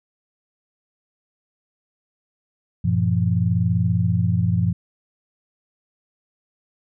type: tone cluster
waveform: sine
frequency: 96 / 116.6 / 171.3 Hz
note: G2 / A#2 / F3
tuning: -36 / +1 / -33 cents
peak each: -21 dBFS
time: 2.84-4.73 s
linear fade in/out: 10 ms
effects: none